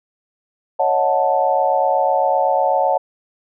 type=chord; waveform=sine; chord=D# half-diminished seventh; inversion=third; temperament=equal with one note detuned; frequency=554.4 / 622.3 / 731.9 / 880 Hz; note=C#5 / D#5 / F#5 / A5; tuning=0 / 0 / -19 / 0 cents; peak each=-19 / -22 / -18 / -19 dBFS; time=0.79-2.98 s; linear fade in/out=10 ms; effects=none